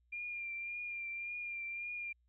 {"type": "tone with vibrato", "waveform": "sine", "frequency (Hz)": 2394, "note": "D7", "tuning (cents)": 33, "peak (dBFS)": -39, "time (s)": [0.12, 2.13], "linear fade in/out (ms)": 10, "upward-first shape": "triangle", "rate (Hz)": 1.8, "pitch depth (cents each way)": 33, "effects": ["added 60 Hz sine -70 dBFS peak until 2.28 s"]}